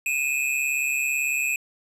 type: tone pair together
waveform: square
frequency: 2467 / 2605 Hz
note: D#7 / E7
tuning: -15 / -21 cents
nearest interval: minor second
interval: 94 cents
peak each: -26 dBFS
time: 0.06-1.56 s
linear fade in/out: 2 ms
effects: resampled to 32000 Hz